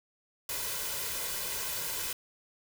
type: noise with comb filter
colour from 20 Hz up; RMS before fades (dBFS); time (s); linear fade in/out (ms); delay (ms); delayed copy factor
white; -35; 0.49-2.13; 2; 2; +0.6
effects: none